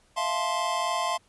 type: chord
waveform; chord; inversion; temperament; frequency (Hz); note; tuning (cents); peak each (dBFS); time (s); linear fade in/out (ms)
square; F major seventh; third; just; 654.8 / 698.5 / 873.1 / 1047.7; E5 / F5 / A5 / C6; -12 / 0 / -14 / +2; -35 / -32 / -34 / -29; 0.16-1.18; 20
effects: pink hiss -63 dBFS RMS until 1.28 s + resampled to 24000 Hz